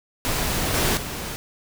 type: noise with level steps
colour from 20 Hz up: pink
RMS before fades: -24 / -21 / -31 dBFS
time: 0.25-1.36 s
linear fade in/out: 0 ms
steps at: 0.74 / 0.97 s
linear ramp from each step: 2 ms
effects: none